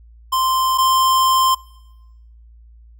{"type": "tone pair in turn", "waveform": "square", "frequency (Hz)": [1043, 1046.7], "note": ["C6", "C6"], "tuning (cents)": [-6, 0], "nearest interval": "unison", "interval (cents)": 6, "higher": "second", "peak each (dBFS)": [-16, -13], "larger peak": "second", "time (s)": [[0.32, 0.78], [0.78, 1.55]], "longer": "second", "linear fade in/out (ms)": 10, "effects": ["noise-tail reverb RT60 1.0 s tail -23 dB re dry", "added 57 Hz sine -42 dBFS peak until 2.99 s"]}